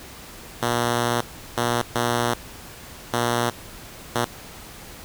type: tone bursts at uneven times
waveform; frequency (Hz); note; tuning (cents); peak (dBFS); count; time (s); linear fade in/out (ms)
5% pulse; 120; B2; -49; -9; 5; 0.62-1.21 / 1.57-1.82 / 1.95-2.34 / 3.13-3.5 / 4.15-4.25; 5
effects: pink hiss -41 dBFS RMS until 5.04 s